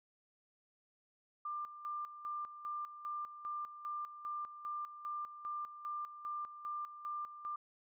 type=tone with tremolo; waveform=sine; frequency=1192 Hz; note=D6; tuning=25 cents sharp; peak=-38 dBFS; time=1.45-7.56 s; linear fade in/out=5 ms; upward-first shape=square; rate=2.5 Hz; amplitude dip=70%; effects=none